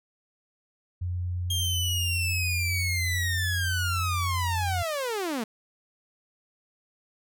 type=tone; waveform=sine; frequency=89.1 Hz; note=F2; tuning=35 cents sharp; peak=-27 dBFS; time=1.01-4.83 s; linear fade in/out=10 ms
type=linear sweep; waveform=sawtooth; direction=down; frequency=3233 to 208.6 Hz; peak=-24 dBFS; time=1.5-5.44 s; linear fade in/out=5 ms
effects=none